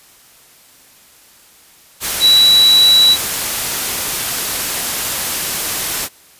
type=tone in noise; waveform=sine; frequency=3924 Hz; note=B7; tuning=12 cents flat; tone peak=-6 dBFS; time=2.2-3.17 s; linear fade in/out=50 ms; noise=white; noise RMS=-19 dBFS; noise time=2-6.09 s; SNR=+10 dB; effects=white hiss -46 dBFS RMS until 6.39 s + resampled to 32000 Hz